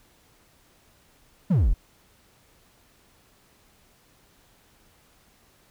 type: exponential sweep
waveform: triangle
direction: down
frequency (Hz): 214.7 to 32.7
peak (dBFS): -15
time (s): 1.5-1.74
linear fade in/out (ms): 10
effects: pink hiss -60 dBFS RMS until 5.7 s